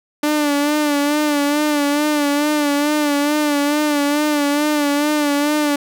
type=tone with vibrato; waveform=sawtooth; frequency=293.7 Hz; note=D4; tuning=in tune; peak=-11 dBFS; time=0.23-5.76 s; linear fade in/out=5 ms; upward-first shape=sine; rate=2.3 Hz; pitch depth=49 cents each way; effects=none